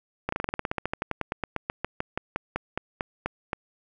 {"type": "slowing click train", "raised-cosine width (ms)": 0.5, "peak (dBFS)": -12, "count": 29, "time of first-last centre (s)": [0.29, 3.532], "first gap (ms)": 34, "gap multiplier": 1.08, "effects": []}